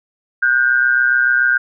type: tone pair together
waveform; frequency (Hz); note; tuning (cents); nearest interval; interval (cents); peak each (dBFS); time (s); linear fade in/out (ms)
sine; 1452 / 1579; F#6 / G6; -33 / +12; minor second; 145; -14; 0.42-1.58; 10
effects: none